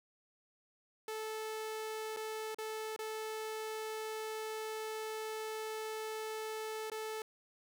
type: tone with dropouts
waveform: sawtooth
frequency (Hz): 436.7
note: A4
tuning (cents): -13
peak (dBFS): -35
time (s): 1.08-7.22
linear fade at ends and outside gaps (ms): 2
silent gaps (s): 2.164-2.17 / 2.546-2.585 / 2.963-2.99 / 6.9-6.917
effects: none